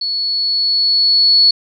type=tone with level ramp; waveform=sine; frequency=4400 Hz; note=C#8; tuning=14 cents flat; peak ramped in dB=-17 to -6 dBFS; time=0.01-1.51 s; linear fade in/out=5 ms; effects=none